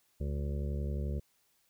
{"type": "harmonic tone", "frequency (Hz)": 71.4, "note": "D2", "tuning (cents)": -48, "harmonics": [1, 2, 3, 5, 6, 7, 8], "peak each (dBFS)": [-33, -39, -43, -47, -49, -50, -51], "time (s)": [0.2, 1.2], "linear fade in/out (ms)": 10, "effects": ["white hiss -72 dBFS RMS until 1.69 s"]}